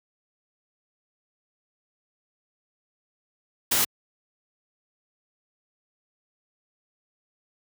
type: noise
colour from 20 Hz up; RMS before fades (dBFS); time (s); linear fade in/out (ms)
white; -22; 3.71-3.85; 10
effects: high-pass 80 Hz 12 dB/octave